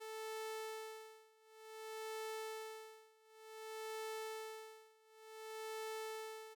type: tone with tremolo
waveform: sawtooth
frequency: 439.1 Hz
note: A4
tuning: 4 cents flat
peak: -39 dBFS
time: 0-6.55 s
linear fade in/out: 20 ms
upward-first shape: sine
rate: 0.55 Hz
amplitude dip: 95%
effects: none